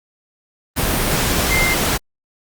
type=tone in noise; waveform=sine; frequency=2093 Hz; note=C7; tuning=in tune; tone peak=-17 dBFS; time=1.5-1.75 s; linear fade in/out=20 ms; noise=pink; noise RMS=-18 dBFS; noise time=0.76-1.98 s; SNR=-2 dB; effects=Opus 32 kbps